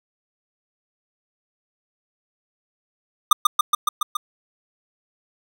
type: tone with echo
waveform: square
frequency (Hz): 1210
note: D#6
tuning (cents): -49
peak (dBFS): -9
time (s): 3.31-3.33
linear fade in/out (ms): 5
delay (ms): 140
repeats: 6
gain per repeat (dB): -2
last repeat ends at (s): 4.17
effects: none